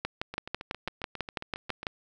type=two click trains; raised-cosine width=0.3 ms; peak=-14 / -22 dBFS; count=12 / 12; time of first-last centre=0.05-1.868 / 0.34-1.831 s; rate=6.05 / 7.38 Hz; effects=none